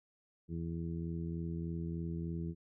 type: harmonic tone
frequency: 83.3 Hz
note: E2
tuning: 19 cents sharp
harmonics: 1 / 2 / 3 / 4 / 5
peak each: -42 / -38 / -49 / -45 / -52 dBFS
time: 0.48-2.55 s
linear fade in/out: 50 ms
effects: none